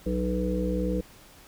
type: harmonic tone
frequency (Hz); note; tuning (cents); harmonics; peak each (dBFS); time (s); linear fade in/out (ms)
61.74; B1; 0; 1 / 3 / 5 / 7 / 8; -30 / -29 / -32 / -37 / -31; 0.06-1.01; 5
effects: pink hiss -52 dBFS RMS until 1.47 s